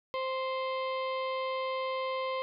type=harmonic tone with a mistuned harmonic; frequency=523.3 Hz; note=C5; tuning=in tune; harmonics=1 / 2 / 4 / 5 / 6 / 7 / 8 / 9; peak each=-33 / -35 / -42 / -50 / -46 / -54 / -52 / -58 dBFS; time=0.14-2.42 s; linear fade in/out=0 ms; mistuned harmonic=9; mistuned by=+31 cents; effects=none